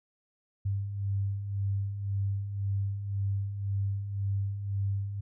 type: beating tone pair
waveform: sine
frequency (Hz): 97.6 / 99.5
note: G2 / G2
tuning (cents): -7 / +26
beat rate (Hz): 1.9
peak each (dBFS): -37 / -29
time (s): 0.65-5.21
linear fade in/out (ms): 10
effects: none